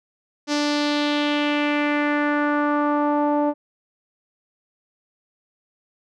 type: tone with low-pass filter sweep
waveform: sawtooth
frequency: 293.7 Hz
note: D4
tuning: in tune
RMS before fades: -21 dBFS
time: 0.47-3.54 s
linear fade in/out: 50 ms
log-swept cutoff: 5600 to 750 Hz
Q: 2.5
effects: none